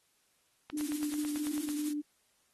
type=click train; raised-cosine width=0.3 ms; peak=-27 dBFS; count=10; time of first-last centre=0.7-1.689 s; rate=9.1 Hz
type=tone with vibrato; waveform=sine; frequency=297.4 Hz; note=D4; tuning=22 cents sharp; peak=-32 dBFS; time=0.73-2.02 s; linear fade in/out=20 ms; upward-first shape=sine; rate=4.7 Hz; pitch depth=12 cents each way
type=noise with tremolo; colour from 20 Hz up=blue; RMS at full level=-39 dBFS; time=0.77-1.93 s; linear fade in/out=5 ms; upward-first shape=triangle; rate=12 Hz; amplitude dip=55%
effects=white hiss -72 dBFS RMS until 2.53 s + AAC 32 kbps